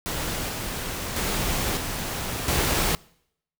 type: noise with level steps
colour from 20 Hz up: pink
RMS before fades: -29 / -31 / -26 / -30 / -23 dBFS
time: 0.06-2.95 s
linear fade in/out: 0 ms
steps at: 0.49 / 1.16 / 1.77 / 2.48 s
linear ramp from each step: 2 ms
effects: noise-tail reverb RT60 0.7 s tail -24 dB re dry